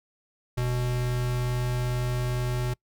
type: tone pair together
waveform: square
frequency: 41.2 / 123.47 Hz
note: E1 / B2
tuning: 0 / 0 cents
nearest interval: octave + perfect fifth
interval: 1900 cents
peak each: -34 / -27 dBFS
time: 0.57-2.74 s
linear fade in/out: 10 ms
effects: noise-tail reverb RT60 0.1 s tail -25 dB re dry